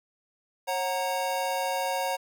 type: chord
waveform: square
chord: F# major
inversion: second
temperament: equal with one note detuned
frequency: 543.6 / 740 / 932.3 Hz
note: C#5 / F#5 / A#5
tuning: -34 / 0 / 0 cents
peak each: -32 dBFS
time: 0.67-2.17 s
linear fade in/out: 20 ms
effects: none